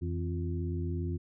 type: harmonic tone with a mistuned harmonic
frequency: 87.31 Hz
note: F2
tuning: in tune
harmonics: 1 / 2 / 3 / 4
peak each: -32 / -38 / -41 / -40 dBFS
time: 0.01-1.18 s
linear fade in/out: 20 ms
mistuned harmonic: 2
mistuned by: -100 cents
effects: none